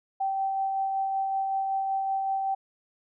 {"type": "tone with tremolo", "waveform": "sine", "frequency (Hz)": 776, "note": "G5", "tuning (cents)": -18, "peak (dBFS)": -24, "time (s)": [0.2, 2.55], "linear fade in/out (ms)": 10, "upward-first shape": "sine", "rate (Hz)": 5.3, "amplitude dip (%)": 25, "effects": []}